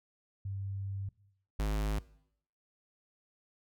sine / square tone pair in turn, 98 / 52.17 Hz, G2 / G#1, 0 / +9 cents, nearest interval major seventh, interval 1091 cents, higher first, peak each -35 / -30 dBFS, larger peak second, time 0.45-1.09 / 1.59-1.99 s, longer first, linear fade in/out 5 ms, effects noise-tail reverb RT60 0.7 s tail -20 dB re dry

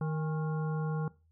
harmonic tone with a mistuned harmonic, 155.56 Hz, D#3, in tune, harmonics 1 / 3 / 5 / 7 / 9, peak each -30 / -40 / -44 / -47 / -49 dBFS, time 0.01-1.08 s, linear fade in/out 2 ms, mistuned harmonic 5, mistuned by +72 cents, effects noise-tail reverb RT60 0.3 s tail -20 dB re dry + added 81 Hz sine -64 dBFS peak until 1.31 s

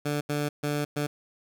15% pulse tone bursts at uneven times, 146.83 Hz, D3, in tune, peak -20 dBFS, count 4, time 0.05-0.21 / 0.29-0.49 / 0.63-0.85 / 0.96-1.07 s, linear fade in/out 10 ms, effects none

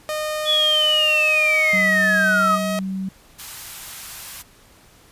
sawtooth tone with pitch glide, 613 to 634.3 Hz, D#5 to D#5, -26 to +33 cents, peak -19 dBFS, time 0.09-2.79 s, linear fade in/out 0 ms, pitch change +59 cents, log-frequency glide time 1.22-2.1 s
sine linear sweep, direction down, 3443 to 1200 Hz, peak -15 dBFS, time 0.45-2.59 s, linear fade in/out 50 ms
sine tone, 190.6 Hz, G3, 48 cents flat, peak -23 dBFS, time 1.73-3.09 s, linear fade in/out 5 ms
white band-stop noise, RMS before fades -35 dBFS, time 3.38-4.43 s, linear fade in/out 20 ms, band 160 to 740 Hz, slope 24 dB/octave
effects pink hiss -51 dBFS RMS until 5.11 s + resampled to 32000 Hz

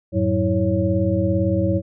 sine tone cluster, 90 / 107.7 / 187.1 / 325.7 / 554 Hz, F#2 / A2 / F#3 / E4 / C#5, -47 / -37 / +20 / -21 / -1 cents, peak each -23 dBFS, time 0.12-1.82 s, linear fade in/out 50 ms, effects none

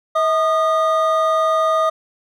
triangle tone pair together, 641 / 1226.9 Hz, E5 / D#6, -49 / -25 cents, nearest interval major seventh, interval 1124 cents, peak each -15 dBFS, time 0.15-1.9 s, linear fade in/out 10 ms, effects none

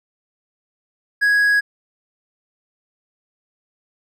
triangle tone, 1661.2 Hz, G#6, in tune, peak -11 dBFS, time 1.21-1.61 s, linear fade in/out 20 ms, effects none

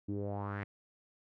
sawtooth tone with low-pass filter sweep, 100.8 Hz, G2, 49 cents sharp, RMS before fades -38 dBFS, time 0.08-0.64 s, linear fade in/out 10 ms, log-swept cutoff 280 to 2100 Hz, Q 4.1, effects none

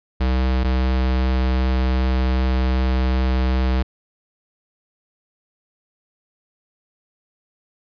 square tone pair in turn, 64.1 / 64.1 Hz, C2 / C2, -35 / -35 cents, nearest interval unison, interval 0 cents, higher neither, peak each -17 dBFS, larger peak neither, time 0.2-0.64 / 0.64-3.83 s, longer second, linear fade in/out 10 ms, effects resampled to 11025 Hz

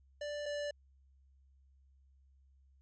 square tone pair in turn, 587.3 / 583.9 Hz, D5 / D5, 0 / -10 cents, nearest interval unison, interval 10 cents, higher first, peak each -39 / -37 dBFS, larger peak second, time 0.21-0.46 / 0.46-0.71 s, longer neither, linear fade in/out 5 ms, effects added 67 Hz sine -63 dBFS peak until 2.81 s + resampled to 16000 Hz

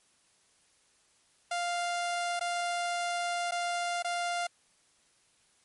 sawtooth tone with dropouts, 698.5 Hz, F5, in tune, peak -26 dBFS, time 1.51-4.47 s, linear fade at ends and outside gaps 5 ms, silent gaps 2.395-2.409 / 3.511-3.519 / 4.025-4.045 s, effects white hiss -67 dBFS RMS until 5.64 s + MP3 48 kbps

